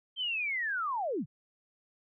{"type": "linear sweep", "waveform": "sine", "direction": "down", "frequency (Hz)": [3167, 104.3], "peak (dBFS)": -30, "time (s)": [0.16, 1.26], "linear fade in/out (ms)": 50, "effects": []}